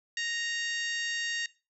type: harmonic tone with a mistuned harmonic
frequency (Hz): 932.3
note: A#5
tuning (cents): 0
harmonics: 2 / 3 / 4 / 5 / 6 / 7 / 8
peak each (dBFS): -33 / -37 / -39 / -41 / -43 / -44 / -45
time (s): 0.17-1.46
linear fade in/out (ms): 2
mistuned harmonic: 5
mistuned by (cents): -26
effects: noise-tail reverb RT60 0.3 s tail -20 dB re dry